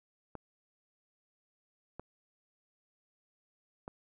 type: clicks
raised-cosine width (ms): 1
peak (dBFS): -28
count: 3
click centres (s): 0.353 / 1.996 / 3.879
effects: none